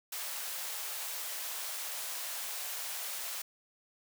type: high-pass noise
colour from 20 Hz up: white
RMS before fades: -39 dBFS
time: 0.12-3.42 s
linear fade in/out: 5 ms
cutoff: 530 Hz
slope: 24 dB/octave
effects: none